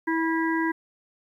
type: harmonic tone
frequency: 325.8 Hz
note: E4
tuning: 20 cents flat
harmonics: 1 / 3 / 5 / 6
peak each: -24 / -29 / -31 / -32 dBFS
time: 0.07-0.72 s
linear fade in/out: 10 ms
effects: 10-bit